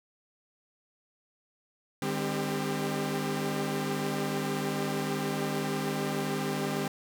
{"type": "tone cluster", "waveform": "sawtooth", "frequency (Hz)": [151.3, 201.2, 260.8, 395.8], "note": ["D#3", "G3", "C4", "G4"], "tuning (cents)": [-48, 45, -5, 17], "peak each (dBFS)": -31, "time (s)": [2.02, 6.88], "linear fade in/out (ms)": 2, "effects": []}